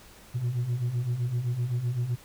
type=beating tone pair; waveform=sine; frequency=116.54 / 124.34 Hz; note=A#2 / B2; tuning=0 / +12 cents; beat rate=7.8 Hz; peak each=-30 / -25 dBFS; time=0.34-2.16 s; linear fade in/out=20 ms; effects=tanh soft clip ceiling -23 dBFS + pink hiss -52 dBFS RMS until 2.24 s